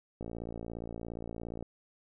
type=click train; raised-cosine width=2 ms; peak=-27 dBFS; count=82; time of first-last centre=0.21-1.626 s; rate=57.2 Hz; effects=none